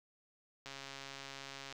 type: click train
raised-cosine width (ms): 0.2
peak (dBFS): -29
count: 147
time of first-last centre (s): 0.66-1.726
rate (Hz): 137
effects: 10-bit